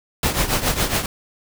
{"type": "noise with tremolo", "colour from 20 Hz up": "pink", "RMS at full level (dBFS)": -17, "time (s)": [0.23, 1.06], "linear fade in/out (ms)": 2, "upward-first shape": "triangle", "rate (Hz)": 7.2, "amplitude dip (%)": 80, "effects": []}